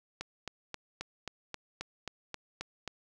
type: click train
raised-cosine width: 0.2 ms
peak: -20 dBFS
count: 11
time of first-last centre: 0.21-2.877 s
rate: 3.75 Hz
effects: none